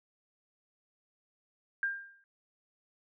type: tone with exponential decay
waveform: sine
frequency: 1598 Hz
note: G6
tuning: 33 cents sharp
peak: -26 dBFS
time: 1.83-2.24 s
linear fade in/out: 1 ms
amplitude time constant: 87 ms
effects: none